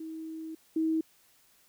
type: tone pair in turn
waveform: sine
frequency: 320 / 320 Hz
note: D#4 / D#4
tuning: +49 / +49 cents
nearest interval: unison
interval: 0 cents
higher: neither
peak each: -37 / -25 dBFS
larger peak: second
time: 0-0.55 / 0.76-1.01 s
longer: first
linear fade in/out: 5 ms
effects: white hiss -64 dBFS RMS until 1.68 s